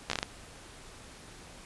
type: slowing click train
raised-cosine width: 0.2 ms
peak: -12 dBFS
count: 6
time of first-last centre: 0.1-0.229 s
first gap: 14 ms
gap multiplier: 1.31
effects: pink hiss -50 dBFS RMS until 1.65 s + resampled to 24000 Hz